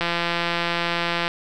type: click train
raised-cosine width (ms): 0.3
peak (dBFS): -7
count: 218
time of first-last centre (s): 0.01-1.279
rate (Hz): 171
effects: none